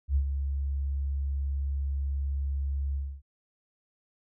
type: tone with ADSR envelope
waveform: sine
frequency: 69.3 Hz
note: C#2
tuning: in tune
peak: -20 dBFS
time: 0.08-3.22 s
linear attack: 76 ms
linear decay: 81 ms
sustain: -7 dB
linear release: 270 ms
effects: none